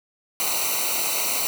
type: noise with comb filter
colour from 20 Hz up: white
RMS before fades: -24 dBFS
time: 0.4-1.47 s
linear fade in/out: 0 ms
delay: 0.59 ms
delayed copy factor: -0.9
effects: none